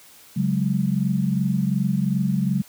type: chord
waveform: sine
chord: C# suspended fourth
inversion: none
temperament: equal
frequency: 138.59 / 185 / 207.7 Hz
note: C#3 / F#3 / G#3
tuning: 0 / 0 / 0 cents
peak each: -24 / -22 / -24 dBFS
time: 0.36-2.62 s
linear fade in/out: 10 ms
effects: white hiss -49 dBFS RMS until 2.68 s + high-pass 60 Hz 12 dB/octave